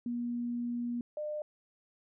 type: tone pair in turn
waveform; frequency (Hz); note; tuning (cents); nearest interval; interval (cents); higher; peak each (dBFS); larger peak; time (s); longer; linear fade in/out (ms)
sine; 239.7 / 602.3; A#3 / D5; +48 / +44; octave + major third; 1596; second; -32 / -34; first; 0.06-1.01 / 1.17-1.42; first; 2
effects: none